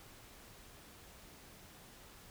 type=silence; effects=pink hiss -57 dBFS RMS until 2.3 s